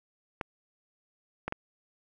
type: clicks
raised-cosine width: 0.5 ms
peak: -17 dBFS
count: 3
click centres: 0.412 / 1.48 / 1.524 s
effects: none